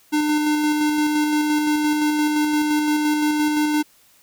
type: tone with tremolo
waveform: square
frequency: 301 Hz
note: D4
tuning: 43 cents sharp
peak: -17 dBFS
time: 0.12-3.83 s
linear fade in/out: 20 ms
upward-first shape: square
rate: 5.8 Hz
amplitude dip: 25%
effects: white hiss -55 dBFS RMS until 4.22 s